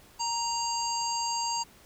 harmonic tone with a mistuned harmonic, 932.3 Hz, A#5, in tune, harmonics 1 / 3 / 5 / 7 / 8, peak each -30 / -41 / -34 / -37 / -38 dBFS, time 0.19-1.64 s, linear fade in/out 20 ms, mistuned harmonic 5, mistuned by +19 cents, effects pink hiss -56 dBFS RMS until 1.85 s

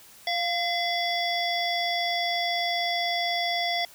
harmonic tone with a mistuned harmonic, 680 Hz, F5, 46 cents flat, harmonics 1 / 3 / 5 / 7 / 8, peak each -28 / -30 / -30 / -35 / -36 dBFS, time 0.27-3.85 s, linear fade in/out 2 ms, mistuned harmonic 1, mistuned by +40 cents, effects white hiss -51 dBFS RMS until 3.94 s

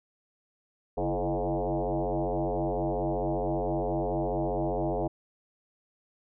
sine tone with frequency modulation, 139.8 Hz, C#3, 15 cents sharp, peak -26 dBFS, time 0.97-5.08 s, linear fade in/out 10 ms, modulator 94.7 Hz, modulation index 6.9, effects none

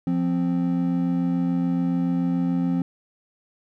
triangle tone pair together, 174.5 / 261.5 Hz, F3 / C4, -1 / -1 cents, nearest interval perfect fifth, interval 700 cents, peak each -21 dBFS, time 0.07-2.82 s, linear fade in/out 2 ms, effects none

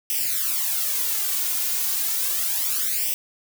blue noise with flanger, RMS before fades -24 dBFS, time 0.1-3.14 s, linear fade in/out 0 ms, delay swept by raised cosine 0.36 to 2.86 ms, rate 0.33 Hz, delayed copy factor +0.85, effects none

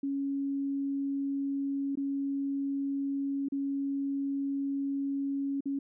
sine tone with dropouts, 277.2 Hz, C#4, in tune, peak -29 dBFS, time 0.03-5.79 s, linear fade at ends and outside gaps 5 ms, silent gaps 1.955-1.972 / 3.486-3.521 / 5.607-5.656 s, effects none

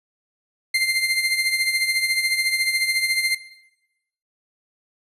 30% pulse tone with tremolo, 2093 Hz, C7, in tune, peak -13 dBFS, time 0.74-3.35 s, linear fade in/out 5 ms, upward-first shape triangle, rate 14 Hz, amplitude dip 60%, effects noise-tail reverb RT60 0.9 s tail -17 dB re dry + resampled to 32000 Hz

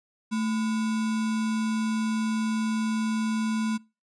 sine tone with sample-and-hold, 220 Hz, A3, in tune, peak -24 dBFS, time 0.31-3.78 s, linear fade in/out 20 ms, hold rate 1225 Hz, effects noise-tail reverb RT60 0.3 s tail -25 dB re dry + resampled to 22050 Hz

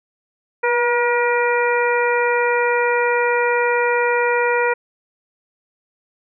harmonic tone with a mistuned harmonic, 477.7 Hz, A#4, 42 cents sharp, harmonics 1 / 2 / 3 / 4 / 5, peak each -18 / -21 / -23 / -24 / -25 dBFS, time 0.63-4.74 s, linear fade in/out 10 ms, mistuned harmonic 1, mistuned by +24 cents, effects none

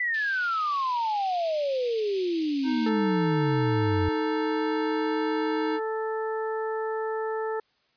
sine exponential sweep, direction down, 2007 to 88.3 Hz, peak -24 dBFS, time 0-4.09 s, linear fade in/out 5 ms
pink high-pass noise, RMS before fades -40 dBFS, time 0.14-2.89 s, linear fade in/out 2 ms, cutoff 2400 Hz, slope 48 dB/octave
square tone with pitch glide, 311.1 to 313.3 Hz, D#4 to D#4, 0 to +12 cents, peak -28 dBFS, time 2.63-5.8 s, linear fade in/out 50 ms, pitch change +12 cents, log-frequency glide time 2.8-5.65 s
harmonic tone, 440 Hz, A4, in tune, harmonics 1 / 2 / 3 / 4, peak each -28 / -34 / -38 / -40 dBFS, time 2.86-7.6 s, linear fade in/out 5 ms
effects white hiss -68 dBFS RMS until 7.96 s + resampled to 11025 Hz

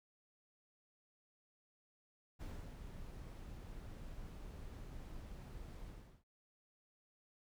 brown noise with ADSR envelope, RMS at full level -45 dBFS, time 2.39-6.24 s, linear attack 28 ms, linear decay 280 ms, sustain -5 dB, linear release 370 ms, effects none

